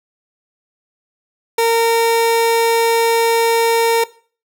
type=tone; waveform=30% pulse; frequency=460 Hz; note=A#4; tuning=23 cents flat; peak=-9 dBFS; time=1.58-4.04 s; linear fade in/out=5 ms; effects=noise-tail reverb RT60 0.4 s tail -18 dB re dry